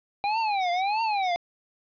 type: tone with vibrato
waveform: square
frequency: 796 Hz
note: G5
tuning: 26 cents sharp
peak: -24 dBFS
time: 0.24-1.36 s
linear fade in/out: 0 ms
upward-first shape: triangle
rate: 1.6 Hz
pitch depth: 250 cents each way
effects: resampled to 11025 Hz + 9-bit